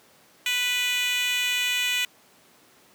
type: tone with high-pass filter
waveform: 10% pulse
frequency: 493.9 Hz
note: B4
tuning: in tune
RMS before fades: -25 dBFS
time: 0.46-2.05 s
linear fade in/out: 2 ms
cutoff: 2600 Hz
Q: 2.2
effects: pink hiss -56 dBFS RMS until 2.94 s + high-pass 200 Hz 12 dB/octave